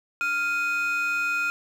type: tone pair together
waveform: triangle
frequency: 1396.9 / 2497 Hz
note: F6 / D#7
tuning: 0 / +6 cents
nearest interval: minor seventh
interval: 1006 cents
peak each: -22 / -24 dBFS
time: 0.21-1.5 s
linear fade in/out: 0 ms
effects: tanh soft clip ceiling -18 dBFS + 9-bit